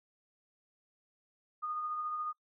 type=tone with tremolo; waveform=sine; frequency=1229 Hz; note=D#6; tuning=22 cents flat; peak=-33 dBFS; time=1.62-2.33 s; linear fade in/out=20 ms; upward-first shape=triangle; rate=14 Hz; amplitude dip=35%; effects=noise-tail reverb RT60 0.1 s tail -21 dB re dry